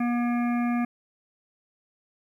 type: harmonic tone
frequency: 240 Hz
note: B3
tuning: 49 cents flat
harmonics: 1 / 3 / 5 / 7 / 9 / 10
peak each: -23 / -33 / -37 / -40 / -42 / -43 dBFS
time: 0-0.85 s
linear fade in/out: 5 ms
effects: 10-bit